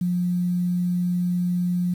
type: tone with quantisation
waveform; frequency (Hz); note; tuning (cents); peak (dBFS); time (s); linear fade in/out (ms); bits
sine; 177.8; F3; +31; -20; 0.01-1.94; 5; 8
effects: none